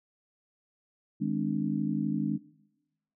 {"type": "harmonic tone with a mistuned harmonic", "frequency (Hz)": 51.91, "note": "G#1", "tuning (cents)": 0, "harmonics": [3, 4, 5, 6], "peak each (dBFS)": [-34, -30, -35, -33], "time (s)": [1.2, 2.38], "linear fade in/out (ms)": 20, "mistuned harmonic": 6, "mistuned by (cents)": -92, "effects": ["noise-tail reverb RT60 1.0 s tail -21 dB re dry"]}